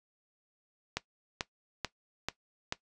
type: click train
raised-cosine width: 0.2 ms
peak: -14 dBFS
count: 5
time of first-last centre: 0.97-2.724 s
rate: 2.28 Hz
effects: noise-tail reverb RT60 0.1 s tail -17 dB re dry + resampled to 22050 Hz